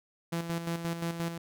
sawtooth tone with tremolo, 168.2 Hz, E3, 35 cents sharp, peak -26 dBFS, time 0.32-1.38 s, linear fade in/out 10 ms, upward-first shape square, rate 5.7 Hz, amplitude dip 55%, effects none

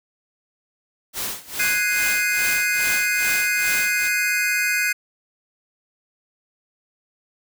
white noise with tremolo, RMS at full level -26 dBFS, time 1.13-4.1 s, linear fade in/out 50 ms, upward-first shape sine, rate 2.4 Hz, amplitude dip 90%
square chord, Ab dominant seventh, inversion third, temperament equal with one note detuned, 1480 / 1647.8 / 2093 / 2489 Hz, Gb6 / Ab6 / C7 / Eb7, 0 / -14 / 0 / 0 cents, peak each -26 / -27 / -25 / -24 dBFS, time 1.59-4.93 s, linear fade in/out 10 ms
effects none

